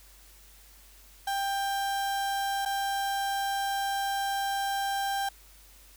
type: tone with dropouts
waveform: 35% pulse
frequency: 791 Hz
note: G5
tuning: 15 cents sharp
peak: -26 dBFS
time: 1.27-5.29 s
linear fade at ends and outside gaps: 5 ms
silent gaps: 2.652-2.658 s
effects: added 49 Hz sine -55 dBFS peak until 5.96 s + white hiss -56 dBFS RMS until 5.96 s